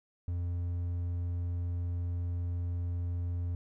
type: tone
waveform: triangle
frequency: 87.31 Hz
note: F2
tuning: in tune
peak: -29 dBFS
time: 0.28-3.55 s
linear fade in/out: 0 ms
effects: none